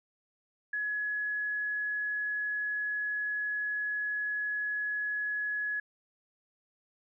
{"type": "tone", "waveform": "sine", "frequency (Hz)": 1689, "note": "G#6", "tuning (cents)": 29, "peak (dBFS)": -30, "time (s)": [0.73, 5.8], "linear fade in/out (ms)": 5, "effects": []}